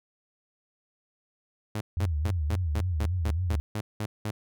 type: tone bursts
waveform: sawtooth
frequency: 106.5 Hz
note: G#2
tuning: 44 cents sharp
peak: -25 dBFS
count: 11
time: 1.75-4.31 s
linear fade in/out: 5 ms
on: 60 ms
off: 190 ms
type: tone with vibrato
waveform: sine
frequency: 82.41 Hz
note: E2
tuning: in tune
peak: -25 dBFS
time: 1.97-3.6 s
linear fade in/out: 0 ms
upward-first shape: sine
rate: 3.6 Hz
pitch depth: 200 cents each way
effects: none